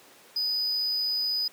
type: tone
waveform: triangle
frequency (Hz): 4978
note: D#8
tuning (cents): 0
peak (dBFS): -24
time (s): 0.36-1.48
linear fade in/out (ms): 5
effects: pink hiss -53 dBFS RMS until 1.52 s + high-pass 300 Hz 12 dB/octave